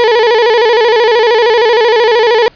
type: tone with vibrato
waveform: 35% pulse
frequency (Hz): 457.5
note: A#4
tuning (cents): -32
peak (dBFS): -4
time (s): 0-2.48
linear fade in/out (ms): 0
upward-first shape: square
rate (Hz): 13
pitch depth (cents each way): 88
effects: pink hiss -43 dBFS RMS until 2.55 s + resampled to 11025 Hz